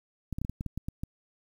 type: clicks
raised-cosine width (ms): 5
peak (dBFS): -21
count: 10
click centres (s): 0.327 / 0.385 / 0.416 / 0.449 / 0.496 / 0.609 / 0.663 / 0.776 / 0.885 / 1.035
effects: 9-bit